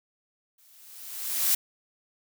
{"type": "noise with exponential growth", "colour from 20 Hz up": "blue", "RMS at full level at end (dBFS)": -21, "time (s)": [0.58, 1.55], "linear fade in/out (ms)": 5, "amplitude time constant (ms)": 210, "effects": []}